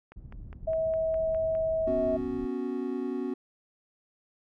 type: click train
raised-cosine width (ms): 0.5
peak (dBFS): -33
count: 8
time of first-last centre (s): 0.12-1.551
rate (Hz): 4.89
type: low-pass noise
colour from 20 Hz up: pink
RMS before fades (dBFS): -43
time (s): 0.16-2.46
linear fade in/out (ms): 5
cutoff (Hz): 140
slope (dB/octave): 12
type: tone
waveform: sine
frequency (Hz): 644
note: E5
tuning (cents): -41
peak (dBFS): -25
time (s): 0.67-2.17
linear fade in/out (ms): 10
type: chord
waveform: triangle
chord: B suspended second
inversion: none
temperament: equal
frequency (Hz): 246.9 / 277.2 / 370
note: B3 / C#4 / F#4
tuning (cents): 0 / 0 / 0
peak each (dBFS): -32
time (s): 1.87-3.34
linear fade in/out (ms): 5
effects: none